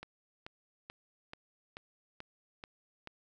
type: click train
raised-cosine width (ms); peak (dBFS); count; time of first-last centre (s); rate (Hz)
0.3; -28; 8; 0.03-3.073; 2.3
effects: none